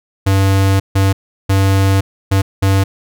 square tone bursts at uneven times, 97.1 Hz, G2, 16 cents flat, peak -10 dBFS, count 5, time 0.26-0.8 / 0.95-1.13 / 1.49-2.01 / 2.31-2.42 / 2.62-2.84 s, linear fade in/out 10 ms, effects none

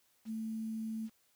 sine tone with quantisation, 221.5 Hz, A3, 12 cents sharp, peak -36 dBFS, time 0.25-1.1 s, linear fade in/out 50 ms, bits 10, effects white hiss -72 dBFS RMS until 1.35 s

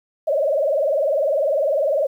sine tone with vibrato, 587.3 Hz, D5, in tune, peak -16 dBFS, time 0.27-2.07 s, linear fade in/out 10 ms, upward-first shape triangle, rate 20 Hz, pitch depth 200 cents each way, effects 9-bit

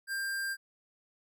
square tone, 1591 Hz, G6, 25 cents sharp, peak -33 dBFS, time 0.07-0.57 s, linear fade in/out 50 ms, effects none

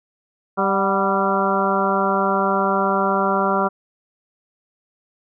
harmonic tone with a mistuned harmonic, 196 Hz, G3, in tune, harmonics 1 / 2 / 3 / 4 / 5 / 6 / 7, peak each -24 / -24 / -24 / -24 / -24 / -24 / -24 dBFS, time 0.57-3.69 s, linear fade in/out 20 ms, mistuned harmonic 4, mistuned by -53 cents, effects none

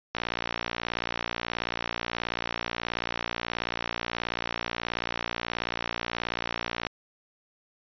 click train, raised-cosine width 0.3 ms, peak -12 dBFS, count 394, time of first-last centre 0.15-6.868 s, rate 58.5 Hz, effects resampled to 11025 Hz

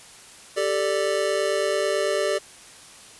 square chord, G suspended second, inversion none, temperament just, 392 / 441 / 588 Hz, G4 / A4 / D5, 0 / +4 / +2 cents, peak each -27 / -28 / -25 dBFS, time 0.56-2.39 s, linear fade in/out 20 ms, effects white hiss -46 dBFS RMS until 3.19 s + resampled to 24000 Hz

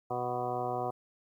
harmonic tone, 123.47 Hz, B2, in tune, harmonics 1 / 2 / 3 / 4 / 5 / 6 / 8 / 9 / 10, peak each -42 / -45 / -39 / -39 / -41 / -34 / -41 / -45 / -46 dBFS, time 0.1-0.91 s, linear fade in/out 10 ms, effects 11-bit

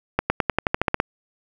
accelerating click train, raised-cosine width 0.5 ms, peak -3 dBFS, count 11, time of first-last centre 0.19-1.001 s, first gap 110 ms, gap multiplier 0.93, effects 7-bit

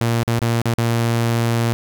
sawtooth tone with dropouts, 116.54 Hz, A#2, in tune, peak -12 dBFS, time 0.01-1.73 s, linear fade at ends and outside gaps 0 ms, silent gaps 0.234-0.277 / 0.391-0.418 / 0.617-0.656 / 0.739-0.783 s, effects none

